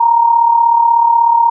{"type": "tone with amplitude modulation", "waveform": "sine", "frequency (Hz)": 932.3, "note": "A#5", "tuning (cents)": 0, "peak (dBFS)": -4, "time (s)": [0, 1.5], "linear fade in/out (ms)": 10, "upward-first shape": "sine", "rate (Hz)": 36.4, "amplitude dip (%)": 60, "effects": []}